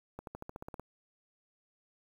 accelerating click train, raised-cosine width 1 ms, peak -28 dBFS, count 10, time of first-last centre 0.19-0.796 s, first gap 82 ms, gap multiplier 0.95, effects 9-bit

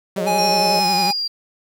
sawtooth tone with vibrato, 185 Hz, F#3, in tune, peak -20 dBFS, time 0.16-1.11 s, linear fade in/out 5 ms, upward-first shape sine, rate 11 Hz, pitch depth 92 cents each way
sine chord, Ab suspended fourth, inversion none, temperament equal, 415.3 / 554.4 / 622.3 Hz, Ab4 / Db5 / Eb5, 0 / 0 / 0 cents, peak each -27 / -27 / -23 dBFS, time 0.17-0.8 s, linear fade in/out 10 ms
square tone with pitch glide, 830.6 to 817.7 Hz, G#5 to G#5, 0 to -27 cents, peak -18 dBFS, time 0.26-1.13 s, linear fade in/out 20 ms, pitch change -27 cents, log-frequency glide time 0.73-0.97 s
sine exponential sweep, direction down, 5588 to 4725 Hz, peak -20 dBFS, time 0.38-1.28 s, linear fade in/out 10 ms
effects 8-bit

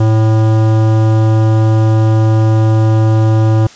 sine tone with hard clipping, 110 Hz, A2, in tune, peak -9 dBFS, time 0-3.67 s, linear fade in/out 5 ms, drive 16 dB, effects white hiss -37 dBFS RMS until 3.75 s + resampled to 16000 Hz

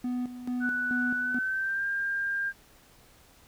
triangle tone with tremolo, 247.9 Hz, B3, 7 cents sharp, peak -26 dBFS, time 0.04-1.39 s, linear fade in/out 5 ms, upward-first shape square, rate 2.3 Hz, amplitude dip 70%
sine tone with pitch glide, 1484 to 1599.7 Hz, F#6 to G6, +5 to +35 cents, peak -27 dBFS, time 0.6-2.53 s, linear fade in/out 50 ms, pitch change +130 cents, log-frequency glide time 1.17-1.86 s
effects pink hiss -58 dBFS RMS until 3.47 s

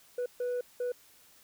sine tone bursts at uneven times, 491.8 Hz, B4, 7 cents flat, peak -27 dBFS, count 3, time 0.18-0.26 / 0.4-0.61 / 0.8-0.92 s, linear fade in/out 5 ms, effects tanh soft clip ceiling -29 dBFS + white hiss -60 dBFS RMS until 1.43 s

